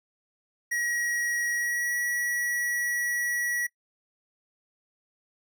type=tone with pitch glide; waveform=square; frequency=1907 to 1929.2 Hz; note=A#6 to B6; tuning=+39 to -41 cents; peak=-27 dBFS; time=0.71-3.67 s; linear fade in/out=10 ms; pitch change=+20 cents; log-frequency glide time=1.54-1.96 s; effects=noise-tail reverb RT60 0.1 s tail -22 dB re dry